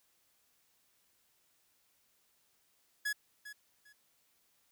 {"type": "tone with echo", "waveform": "45% pulse", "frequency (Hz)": 1685, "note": "G#6", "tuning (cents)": 25, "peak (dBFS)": -32, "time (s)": [3.05, 3.13], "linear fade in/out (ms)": 10, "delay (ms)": 400, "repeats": 2, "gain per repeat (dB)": -13, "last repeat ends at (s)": 3.93, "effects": ["white hiss -73 dBFS RMS until 4.71 s"]}